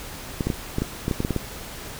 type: clicks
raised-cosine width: 3 ms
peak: -10 dBFS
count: 11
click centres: 0.408 / 0.47 / 0.502 / 0.784 / 0.82 / 1.081 / 1.112 / 1.204 / 1.249 / 1.307 / 1.363 s
effects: pink hiss -37 dBFS RMS until 1.99 s